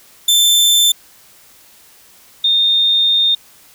sawtooth / sine tone pair in turn, 3546 / 3652 Hz, A7 / A#7, +13 / -36 cents, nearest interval minor second, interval 51 cents, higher second, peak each -6 / -10 dBFS, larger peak first, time 0.28-0.92 / 2.44-3.35 s, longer second, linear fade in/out 5 ms, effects white hiss -46 dBFS RMS until 3.74 s

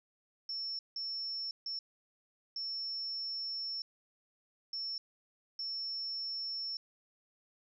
sine tone bursts at uneven times, 5400 Hz, E8, 41 cents sharp, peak -36 dBFS, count 6, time 0.49-0.79 / 0.96-1.51 / 1.66-1.79 / 2.56-3.82 / 4.73-4.98 / 5.59-6.77 s, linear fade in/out 2 ms, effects none

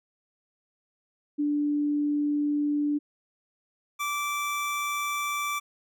sine / 25% pulse tone pair in turn, 293.2 / 1166 Hz, D4 / D6, -3 / -13 cents, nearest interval 2 octaves, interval 2390 cents, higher second, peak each -23 / -24 dBFS, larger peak first, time 1.38-2.99 / 3.99-5.6 s, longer neither, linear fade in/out 20 ms, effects none

